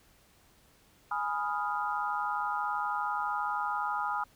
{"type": "chord", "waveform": "sine", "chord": "F half-diminished seventh", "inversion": "first", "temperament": "equal", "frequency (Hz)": [830.6, 987.8, 1244.5, 1396.9], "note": ["Ab5", "Cb6", "Eb6", "F6"], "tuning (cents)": [0, 0, 0, 0], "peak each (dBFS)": [-34, -36, -34, -37], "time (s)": [1.11, 4.24], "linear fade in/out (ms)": 5, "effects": ["pink hiss -63 dBFS RMS until 4.35 s"]}